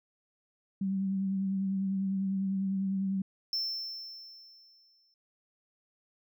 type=tone with vibrato; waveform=sine; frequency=193.2 Hz; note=G3; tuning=25 cents flat; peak=-28 dBFS; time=0.81-3.22 s; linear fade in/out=5 ms; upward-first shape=triangle; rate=10 Hz; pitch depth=31 cents each way
type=tone with exponential decay; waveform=triangle; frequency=5340 Hz; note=E8; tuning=22 cents sharp; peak=-27 dBFS; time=3.53-5.14 s; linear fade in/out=1 ms; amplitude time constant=350 ms
effects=none